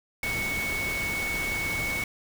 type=tone in noise; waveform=sine; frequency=2217 Hz; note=C#7; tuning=in tune; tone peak=-28 dBFS; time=0.23-2.04 s; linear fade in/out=2 ms; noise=pink; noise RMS=-34 dBFS; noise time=0.23-2.04 s; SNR=+3 dB; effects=none